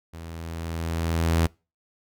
sawtooth tone with level ramp, 82.6 Hz, E2, 4 cents sharp, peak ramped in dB -34 to -14 dBFS, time 0.13-1.47 s, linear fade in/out 10 ms, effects noise-tail reverb RT60 0.3 s tail -25 dB re dry

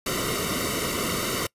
pink noise with comb filter, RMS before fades -27 dBFS, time 0.06-1.47 s, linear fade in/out 5 ms, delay 1.2 ms, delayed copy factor -0.85, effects noise-tail reverb RT60 0.1 s tail -24 dB re dry + resampled to 32000 Hz

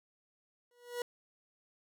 40% pulse tone with exponential growth, 484.3 Hz, B4, 34 cents flat, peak -31 dBFS, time 0.71-1.02 s, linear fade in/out 2 ms, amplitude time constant 67 ms, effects none

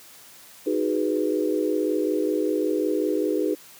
sine chord, G# minor seventh, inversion second, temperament equal, 311.1 / 370 / 415.3 / 493.9 Hz, D#4 / F#4 / G#4 / B4, 0 / 0 / 0 / 0 cents, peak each -25 / -28 / -26 / -28 dBFS, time 0.66-3.55 s, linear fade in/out 10 ms, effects white hiss -48 dBFS RMS until 3.79 s + high-pass 100 Hz 12 dB/octave

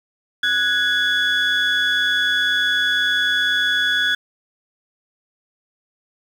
sine tone cluster, 1473 / 1663 / 3409 Hz, F#6 / G#6 / G#7, -8 / +2 / +45 cents, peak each -19 dBFS, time 0.43-4.15 s, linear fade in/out 5 ms, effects tanh soft clip ceiling -11 dBFS + 7-bit

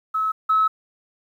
sine tone pair in turn, 1293 / 1293 Hz, E6 / E6, -34 / -34 cents, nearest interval unison, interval 0 cents, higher neither, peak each -19 / -14 dBFS, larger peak second, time 0.14-0.32 / 0.49-0.68 s, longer second, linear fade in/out 10 ms, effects tanh soft clip ceiling -10 dBFS + 9-bit

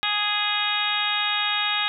harmonic tone, 415.3 Hz, G#4, in tune, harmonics 2 / 3 / 4 / 5 / 6 / 7 / 8 / 9, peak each -31 / -30 / -30 / -32 / -29 / -32 / -30 / -27 dBFS, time 0.03-1.88 s, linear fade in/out 0 ms, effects none

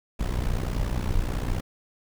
brown noise with amplitude modulation, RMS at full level -23 dBFS, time 0.19-1.61 s, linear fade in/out 10 ms, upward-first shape sine, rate 61.2 Hz, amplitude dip 80%, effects none

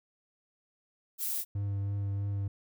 violet noise, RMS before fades -33 dBFS, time 1.18-1.45 s, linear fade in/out 50 ms
triangle tone with vibrato, 100 Hz, G2, 35 cents sharp, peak -28 dBFS, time 1.55-2.48 s, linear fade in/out 5 ms, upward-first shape triangle, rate 3.1 Hz, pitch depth 18 cents each way
effects none

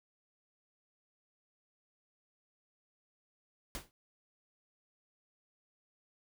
pink noise with exponential decay, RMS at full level -37 dBFS, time 3.75-3.91 s, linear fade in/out 0 ms, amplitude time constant 33 ms, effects none

